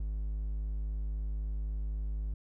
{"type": "tone", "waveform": "triangle", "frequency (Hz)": 51.91, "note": "G#1", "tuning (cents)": 0, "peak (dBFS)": -30, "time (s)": [0, 2.34], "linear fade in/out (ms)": 5, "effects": []}